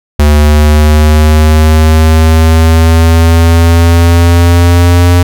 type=linear sweep; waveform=square; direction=up; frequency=74 to 88.2 Hz; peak=-3 dBFS; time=0.19-5.23 s; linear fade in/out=5 ms; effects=none